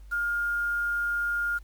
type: tone with quantisation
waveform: sine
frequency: 1414 Hz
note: F6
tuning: 21 cents sharp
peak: -25 dBFS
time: 0.11-1.59 s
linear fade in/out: 20 ms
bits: 8
effects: added 50 Hz sine -44 dBFS peak until 1.63 s + pink hiss -65 dBFS RMS until 1.63 s